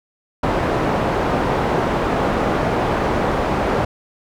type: low-pass noise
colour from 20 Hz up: white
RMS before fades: -19 dBFS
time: 0.43-3.85 s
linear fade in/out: 5 ms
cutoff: 820 Hz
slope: 12 dB/octave
effects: none